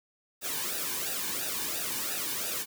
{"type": "noise with flanger", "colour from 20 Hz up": "white", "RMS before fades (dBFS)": -33, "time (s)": [0.41, 2.66], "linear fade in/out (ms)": 50, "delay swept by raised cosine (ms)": [0.92, 1.55], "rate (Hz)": 2.9, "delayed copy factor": -0.7, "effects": []}